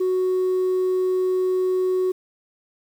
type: tone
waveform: sine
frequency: 370 Hz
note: F#4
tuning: in tune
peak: -16 dBFS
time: 0-2.12 s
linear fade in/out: 10 ms
effects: tanh soft clip ceiling -17 dBFS + 8-bit